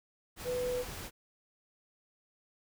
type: tone in noise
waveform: sine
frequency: 496.8 Hz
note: B4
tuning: 10 cents sharp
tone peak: -31 dBFS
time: 0.44-0.85 s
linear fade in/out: 50 ms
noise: pink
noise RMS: -43 dBFS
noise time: 0.36-1.11 s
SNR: +9 dB
effects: none